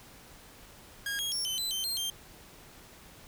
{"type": "tone with pitch steps", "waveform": "sawtooth", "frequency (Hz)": [1632, 3281, 5480, 3059, 4023, 3103, 4195, 3170], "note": ["G#6", "G#7", "F8", "G7", "B7", "G7", "C8", "G7"], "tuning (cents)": [-31, -22, -34, -43, 31, -18, 4, 19], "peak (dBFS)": -28, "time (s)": [1.06, 2.1], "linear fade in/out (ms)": 2, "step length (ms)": 130, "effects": ["pink hiss -53 dBFS RMS until 3.27 s"]}